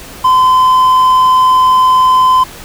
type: tone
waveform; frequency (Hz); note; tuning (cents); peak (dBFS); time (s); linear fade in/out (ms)
triangle; 1024; C6; -38; -3; 0.24-2.44; 10
effects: pink hiss -31 dBFS RMS until 2.64 s